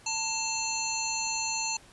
harmonic tone with a mistuned harmonic, 890 Hz, A5, 20 cents sharp, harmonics 1 / 3 / 5 / 7 / 8, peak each -35 / -35 / -35 / -35 / -35 dBFS, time 0.06-1.77 s, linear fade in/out 5 ms, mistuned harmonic 5, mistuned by -81 cents, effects pink hiss -55 dBFS RMS until 1.92 s + resampled to 24000 Hz

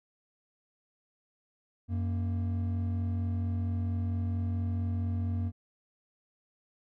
triangle tone pair together, 92.5 / 233.1 Hz, F#2 / A#3, 0 / 0 cents, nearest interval octave + major third, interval 1600 cents, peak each -27 / -35 dBFS, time 1.88-5.52 s, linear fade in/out 50 ms, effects none

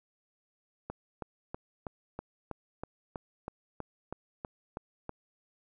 click train, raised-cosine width 1 ms, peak -23 dBFS, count 14, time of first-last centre 0.9-5.094 s, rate 3.1 Hz, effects none

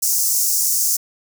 pink high-pass noise, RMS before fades -18 dBFS, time 0.02-0.97 s, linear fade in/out 10 ms, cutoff 5500 Hz, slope 48 dB/octave, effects none

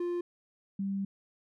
triangle / sine tone pair in turn, 350 / 196.43 Hz, F4 / G3, +4 / +4 cents, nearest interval minor seventh, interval 1000 cents, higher first, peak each -28 / -30 dBFS, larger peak first, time 0-0.21 / 0.79-1.05 s, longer second, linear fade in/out 5 ms, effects none

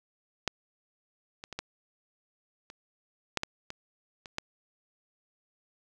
clicks, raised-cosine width 0.2 ms, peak -10 / -24 / -23 / -17 / -28 / -10 / -13 / -21 / -26 / -14 dBFS, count 10, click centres 0.477 / 1.439 / 1.527 / 1.59 / 2.701 / 3.373 / 3.434 / 3.704 / 4.258 / 4.384 s, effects none

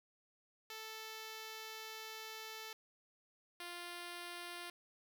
5% pulse tone pair in turn, 440 / 349.2 Hz, A4 / F4, 0 / 0 cents, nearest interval major third, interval 400 cents, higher first, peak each -35 / -34 dBFS, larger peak second, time 0.7-2.73 / 3.6-4.7 s, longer first, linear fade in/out 2 ms, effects none

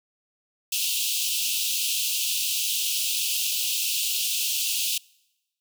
pink high-pass noise, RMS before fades -26 dBFS, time 0.72-4.98 s, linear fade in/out 5 ms, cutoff 2600 Hz, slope 96 dB/octave, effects noise-tail reverb RT60 1.0 s tail -26 dB re dry

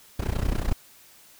brown noise with amplitude modulation, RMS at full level -22 dBFS, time 0.19-0.73 s, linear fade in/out 5 ms, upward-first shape sine, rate 30.6 Hz, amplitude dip 85%, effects white hiss -53 dBFS RMS until 1.39 s

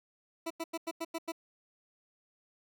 20% pulse tone bursts, 329.6 Hz, E4, in tune, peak -29 dBFS, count 7, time 0.46-1.321 s, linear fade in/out 10 ms, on 45 ms, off 91 ms, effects none

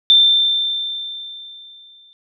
sine tone with exponential decay, 3568 Hz, A7, 23 cents sharp, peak -6 dBFS, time 0.1-2.13 s, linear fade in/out 0 ms, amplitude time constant 440 ms, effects none

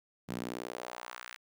sawtooth tone with high-pass filter sweep, 60.6 Hz, B1, 32 cents flat, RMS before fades -42 dBFS, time 0.28-1.37 s, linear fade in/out 20 ms, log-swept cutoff 170 to 1900 Hz, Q 1.6, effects none

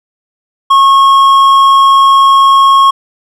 triangle tone with hard clipping, 1091 Hz, C#6, 28 cents flat, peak -4 dBFS, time 0.7-2.91 s, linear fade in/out 10 ms, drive 9 dB, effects none

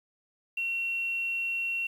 sine tone with quantisation, 2730 Hz, F7, 40 cents flat, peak -28 dBFS, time 0.57-1.87 s, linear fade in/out 5 ms, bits 9, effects none

